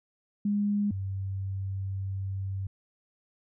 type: tone pair in turn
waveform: sine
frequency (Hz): 204.9 / 96.7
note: G#3 / G2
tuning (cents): -23 / -23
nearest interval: octave + minor second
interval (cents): 1300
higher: first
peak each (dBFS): -24 / -30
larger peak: first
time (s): 0.45-0.91 / 0.91-2.67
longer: second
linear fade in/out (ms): 5
effects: none